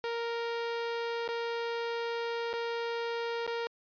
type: tone with dropouts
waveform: sawtooth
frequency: 466.2 Hz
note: A#4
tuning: in tune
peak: -28 dBFS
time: 0.04-3.67 s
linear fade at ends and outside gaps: 0 ms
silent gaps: 1.278-1.288 / 2.53-2.537 / 3.466-3.476 s
effects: resampled to 11025 Hz